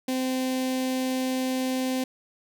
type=tone with notch filter; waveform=sawtooth; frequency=258.6 Hz; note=C4; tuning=20 cents flat; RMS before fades=-27 dBFS; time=0.08-2.04 s; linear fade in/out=5 ms; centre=1300 Hz; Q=1.1; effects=none